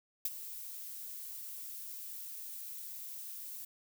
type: noise with ADSR envelope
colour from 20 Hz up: violet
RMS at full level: -32 dBFS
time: 0.25-3.65 s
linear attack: 4 ms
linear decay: 35 ms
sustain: -13 dB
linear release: 5 ms
effects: none